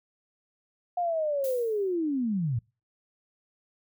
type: linear sweep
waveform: sine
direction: down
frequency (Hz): 719 to 106.9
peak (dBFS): -25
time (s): 0.97-2.59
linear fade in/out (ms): 5
type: noise with exponential decay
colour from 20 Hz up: violet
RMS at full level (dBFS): -37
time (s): 1.44-1.95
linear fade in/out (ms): 1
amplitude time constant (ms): 110
effects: noise-tail reverb RT60 0.3 s tail -25 dB re dry